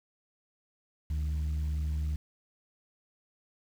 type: tone pair together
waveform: sine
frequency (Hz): 73.31 / 155.56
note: D2 / D#3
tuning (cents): -3 / 0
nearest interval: octave + minor second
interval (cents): 1303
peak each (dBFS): -27 / -38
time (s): 1.1-2.16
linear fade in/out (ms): 5
effects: tanh soft clip ceiling -26 dBFS + 9-bit